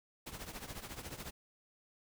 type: noise with tremolo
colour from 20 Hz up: pink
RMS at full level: -43 dBFS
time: 0.26-1.31 s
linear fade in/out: 10 ms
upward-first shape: triangle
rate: 14 Hz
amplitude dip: 80%
effects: none